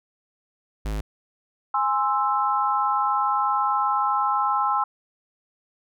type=tone; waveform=square; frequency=52.6 Hz; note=G#1; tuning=23 cents sharp; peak=-26 dBFS; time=0.85-1.01 s; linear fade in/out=5 ms
type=chord; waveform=sine; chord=Ab augmented; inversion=none; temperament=equal with one note detuned; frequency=827.7 / 1046.5 / 1318.5 Hz; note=Ab5 / C6 / E6; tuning=-6 / 0 / 0 cents; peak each=-24 dBFS; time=1.74-4.84 s; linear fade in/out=5 ms
effects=none